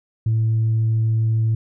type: tone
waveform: sine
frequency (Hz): 111.6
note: A2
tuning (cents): +25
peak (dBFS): -14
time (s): 0.26-1.55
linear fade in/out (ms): 5
effects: tanh soft clip ceiling -13 dBFS